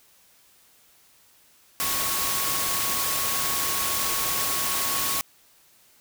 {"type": "tone in noise", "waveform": "sine", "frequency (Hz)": 1104, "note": "C#6", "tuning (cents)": -7, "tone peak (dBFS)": -33, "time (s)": [1.8, 5.21], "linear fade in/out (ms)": 0, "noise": "white", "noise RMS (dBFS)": -26, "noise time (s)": [1.8, 5.21], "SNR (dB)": -10, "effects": ["white hiss -58 dBFS RMS until 6 s"]}